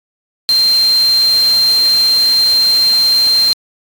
sine tone in noise, 4163 Hz, C8, 10 cents flat, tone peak -8 dBFS, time 0.49-3.53 s, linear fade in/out 0 ms, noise white, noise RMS -25 dBFS, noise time 0.49-3.53 s, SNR +14 dB, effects AAC 64 kbps

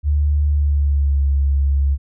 sine tone with pitch glide, 73.4 to 69.56 Hz, D2 to C#2, 0 to +7 cents, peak -13 dBFS, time 0.03-1.98 s, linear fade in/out 50 ms, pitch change -93 cents, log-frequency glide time 0.48-1.24 s, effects none

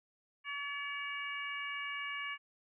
harmonic tone with a mistuned harmonic, 568 Hz, C#5, 42 cents sharp, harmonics 2 / 3 / 4 / 5, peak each -44 / -43 / -41 / -45 dBFS, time 0.44-2.38 s, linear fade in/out 50 ms, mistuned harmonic 3, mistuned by +16 cents, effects none

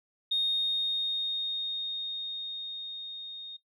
sine tone with level ramp, 3700 Hz, A#7, 14 cents flat, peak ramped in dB -23 to -39 dBFS, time 0.31-3.57 s, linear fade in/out 10 ms, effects noise-tail reverb RT60 0.1 s tail -17 dB re dry + tanh soft clip ceiling -20 dBFS

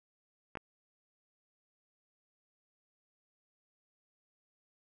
clicks, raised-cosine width 0.5 ms, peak -25 dBFS, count 2, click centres 0.554 / 0.572 s, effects none

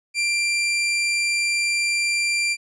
sawtooth tone, 2368 Hz, D7, 14 cents sharp, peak -16 dBFS, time 0.14-2.57 s, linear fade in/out 50 ms, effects resampled to 22050 Hz

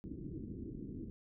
white low-pass noise, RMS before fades -45 dBFS, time 0.04-1.1 s, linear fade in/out 0 ms, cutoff 360 Hz, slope 48 dB/octave, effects none

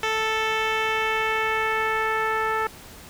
10% pulse tone with low-pass filter sweep, 440 Hz, A4, in tune, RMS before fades -24 dBFS, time 0.03-2.67 s, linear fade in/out 2 ms, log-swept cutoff 4200 to 1500 Hz, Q 1.4, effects pink hiss -44 dBFS RMS until 3.09 s

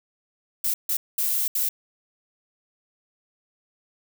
violet noise bursts at uneven times, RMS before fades -24 dBFS, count 4, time 0.64-0.74 / 0.89-0.97 / 1.18-1.48 / 1.55-1.69 s, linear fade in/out 5 ms, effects none

